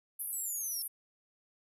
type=band-pass noise; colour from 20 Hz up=pink; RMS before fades=-39 dBFS; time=0.19-0.88 s; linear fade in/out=10 ms; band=10000 to 13000 Hz; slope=96 dB/octave
type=linear sweep; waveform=sine; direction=down; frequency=8020 to 5320 Hz; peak=-38 dBFS; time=0.33-0.82 s; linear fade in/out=0 ms
effects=none